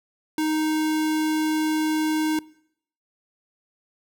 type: tone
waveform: square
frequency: 311.1 Hz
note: D#4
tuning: in tune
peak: -22 dBFS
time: 0.38-2.39 s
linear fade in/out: 2 ms
effects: noise-tail reverb RT60 0.7 s tail -22 dB re dry